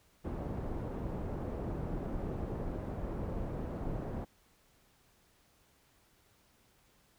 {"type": "low-pass noise", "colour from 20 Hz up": "pink", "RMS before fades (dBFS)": -38, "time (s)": [0.24, 4.25], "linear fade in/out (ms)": 10, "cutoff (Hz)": 620, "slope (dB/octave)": 12, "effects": ["pink hiss -68 dBFS RMS until 7.18 s"]}